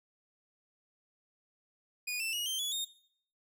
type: tone with pitch steps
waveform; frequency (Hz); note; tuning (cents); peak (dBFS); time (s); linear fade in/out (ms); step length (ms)
sawtooth; 2461 / 2668 / 2893 / 3137 / 3401 / 3687; D#7 / E7 / F#7 / G7 / G#7 / A#7; -20 / +20 / -40 / +1 / +40 / -20; -30; 2.07-2.85; 10; 130
effects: noise-tail reverb RT60 0.6 s tail -19 dB re dry